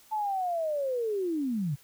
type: linear sweep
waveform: sine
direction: down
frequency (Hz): 880 to 129.3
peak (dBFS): -27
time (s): 0.11-1.76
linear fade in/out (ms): 20
effects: white hiss -58 dBFS RMS until 1.83 s